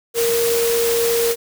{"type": "tone in noise", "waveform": "sine", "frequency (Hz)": 466.2, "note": "A#4", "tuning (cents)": 0, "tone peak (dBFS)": -16, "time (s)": [0.14, 1.36], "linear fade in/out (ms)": 50, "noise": "white", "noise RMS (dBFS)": -23, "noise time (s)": [0.14, 1.36], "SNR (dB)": 4, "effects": []}